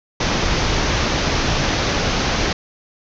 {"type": "low-pass noise", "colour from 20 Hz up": "pink", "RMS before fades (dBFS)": -19, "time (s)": [0.2, 2.53], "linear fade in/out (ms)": 5, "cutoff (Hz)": 6400, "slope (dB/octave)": 96, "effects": []}